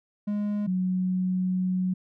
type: tone pair in turn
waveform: triangle / sine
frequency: 206.9 / 184.33 Hz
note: G#3 / F#3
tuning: -6 / -6 cents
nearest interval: major second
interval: 200 cents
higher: first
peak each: -23 dBFS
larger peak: neither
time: 0.27-0.67 / 0.67-1.94 s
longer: second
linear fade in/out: 10 ms
effects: none

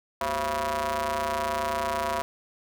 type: ring-modulated tone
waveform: sawtooth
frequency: 147.9 Hz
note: D3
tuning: 13 cents sharp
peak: -19 dBFS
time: 0.21-2.22 s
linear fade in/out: 0 ms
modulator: 828 Hz
effects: none

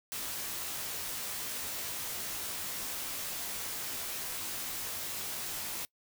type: noise with comb filter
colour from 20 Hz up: white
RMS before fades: -38 dBFS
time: 0.12-5.85 s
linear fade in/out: 0 ms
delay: 17 ms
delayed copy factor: -0.6
effects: noise-tail reverb RT60 0.1 s tail -24 dB re dry

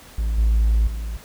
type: tone with level steps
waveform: triangle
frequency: 55 Hz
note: A1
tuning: in tune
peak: -17 / -11 / -23 dBFS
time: 0.18-1.17 s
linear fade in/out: 5 ms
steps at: 0.38 / 0.87 s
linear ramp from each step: 5 ms
effects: tanh soft clip ceiling -10 dBFS + pink hiss -45 dBFS RMS until 1.24 s

